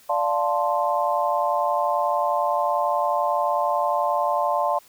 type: chord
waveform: sine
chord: D minor seventh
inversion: none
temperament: equal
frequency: 587.3 / 698.5 / 880 / 1046.5 Hz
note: D5 / F5 / A5 / C6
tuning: 0 / 0 / 0 / 0 cents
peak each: -25 dBFS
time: 0.09-4.79 s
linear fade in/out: 10 ms
effects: white hiss -53 dBFS RMS until 4.88 s